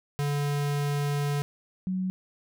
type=tone pair in turn; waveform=square / sine; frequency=144.2 / 186.25 Hz; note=D3 / F#3; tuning=-31 / +12 cents; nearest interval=major third; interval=443 cents; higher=second; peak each=-26 dBFS; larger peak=neither; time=0.19-1.42 / 1.87-2.1 s; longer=first; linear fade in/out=0 ms; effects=none